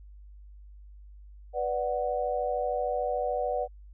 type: chord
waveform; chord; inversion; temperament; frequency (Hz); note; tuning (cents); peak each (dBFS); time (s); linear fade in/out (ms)
sine; B minor; none; equal; 493.9 / 587.3 / 740; B4 / D5 / F#5; 0 / 0 / 0; -31; 1.53-3.68; 50
effects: added 50 Hz sine -46 dBFS peak until 3.93 s